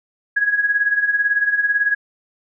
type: tone with tremolo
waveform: sine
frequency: 1661.2 Hz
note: G#6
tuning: in tune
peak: -12 dBFS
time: 0.36-1.95 s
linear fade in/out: 10 ms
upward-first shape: sine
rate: 18 Hz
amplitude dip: 70%
effects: none